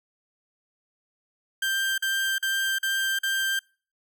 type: tone bursts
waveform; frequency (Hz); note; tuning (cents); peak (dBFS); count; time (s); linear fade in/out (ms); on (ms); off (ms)
30% pulse; 1576; G6; +9; -21; 5; 1.62-3.592; 5; 360; 43
effects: noise-tail reverb RT60 0.4 s tail -26 dB re dry